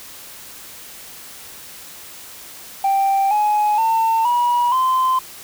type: tone with pitch steps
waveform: sine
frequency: 784 / 840.3 / 900.6 / 965.2 / 1034.5 Hz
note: G5 / G#5 / A5 / B5 / C6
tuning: 0 / +20 / +40 / -40 / -20 cents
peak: -12 dBFS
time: 2.84-5.19 s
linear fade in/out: 5 ms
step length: 470 ms
effects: tanh soft clip ceiling -12 dBFS + white hiss -38 dBFS RMS until 5.43 s